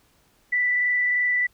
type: tone with frequency modulation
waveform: sine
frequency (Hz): 1975.5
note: B6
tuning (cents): 0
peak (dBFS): -19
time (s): 0.52-1.47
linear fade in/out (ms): 10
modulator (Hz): 23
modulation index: 0.77
effects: pink hiss -62 dBFS RMS until 1.53 s